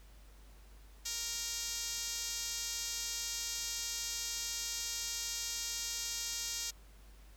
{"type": "tone with band-pass filter", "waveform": "5% pulse", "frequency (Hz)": 466.4, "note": "A#4", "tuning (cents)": 1, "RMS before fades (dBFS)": -39, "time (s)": [1.05, 6.71], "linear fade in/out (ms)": 10, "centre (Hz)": 7600, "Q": 1.9, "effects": ["added 50 Hz sine -54 dBFS peak until 7.36 s", "pink hiss -64 dBFS RMS until 7.36 s"]}